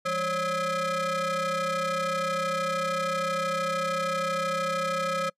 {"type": "ring-modulated tone", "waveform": "40% pulse", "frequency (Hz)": 371.8, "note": "F#4", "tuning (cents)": 8, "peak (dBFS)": -22, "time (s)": [0.05, 5.3], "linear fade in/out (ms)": 10, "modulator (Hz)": 913, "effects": ["noise-tail reverb RT60 0.1 s tail -26 dB re dry", "low-pass 9000 Hz 12 dB/octave"]}